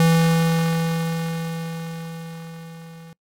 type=tone with level ramp; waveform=square; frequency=164.8 Hz; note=E3; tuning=in tune; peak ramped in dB=-13 to -40 dBFS; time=0-3.13 s; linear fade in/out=2 ms; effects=noise-tail reverb RT60 0.1 s tail -24 dB re dry + AAC 64 kbps